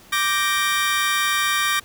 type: chord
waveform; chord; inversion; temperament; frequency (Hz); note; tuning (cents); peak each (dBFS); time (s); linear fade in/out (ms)
25% pulse; G minor; second; equal; 1174.7 / 1568 / 1864.7; D6 / G6 / Bb6; 0 / 0 / 0; -18 / -21 / -20; 0.12-1.8; 10
effects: pink hiss -48 dBFS RMS until 1.84 s